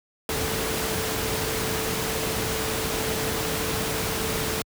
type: tone in noise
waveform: sine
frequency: 441.6 Hz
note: A4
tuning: 6 cents sharp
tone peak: -32 dBFS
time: 0.29-4.62 s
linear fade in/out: 2 ms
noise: pink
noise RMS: -27 dBFS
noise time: 0.29-4.62 s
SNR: -8 dB
effects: high-pass 60 Hz 12 dB/octave